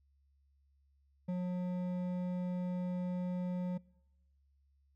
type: tone with hard clipping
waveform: triangle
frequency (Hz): 180.1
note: F#3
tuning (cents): -46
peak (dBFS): -35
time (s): 1.28-3.78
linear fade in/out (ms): 10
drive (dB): 12
effects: noise-tail reverb RT60 1.0 s tail -25 dB re dry + added 69 Hz sine -68 dBFS peak until 4.95 s